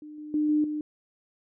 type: tone with level steps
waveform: sine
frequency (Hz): 301.6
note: D4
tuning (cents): +46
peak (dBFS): -40 / -37 / -22 / -20 / -28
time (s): 0.02-0.81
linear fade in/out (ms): 2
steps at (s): 0.18 / 0.34 / 0.49 / 0.64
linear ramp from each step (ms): 2
effects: none